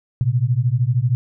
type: beating tone pair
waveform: sine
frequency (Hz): 116.54 / 129.54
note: A#2 / C3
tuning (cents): 0 / -17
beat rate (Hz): 13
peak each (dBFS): -18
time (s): 0.21-1.15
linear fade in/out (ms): 0
effects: none